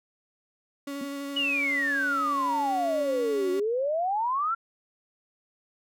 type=tone with vibrato; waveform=35% pulse; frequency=280.5 Hz; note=C#4; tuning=21 cents sharp; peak=-31 dBFS; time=0.87-3.6 s; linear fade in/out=5 ms; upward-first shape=square; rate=12 Hz; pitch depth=10 cents each way
type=tone with exponential decay; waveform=sine; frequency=253.5 Hz; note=B3; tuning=45 cents sharp; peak=-28 dBFS; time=1.01-1.1 s; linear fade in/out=5 ms; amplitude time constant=19 ms
type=exponential two-way sweep; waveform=sine; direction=down then up; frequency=2960 to 359.7 to 1392 Hz; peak=-24 dBFS; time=1.36-4.55 s; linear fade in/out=10 ms; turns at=3.51 s
effects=none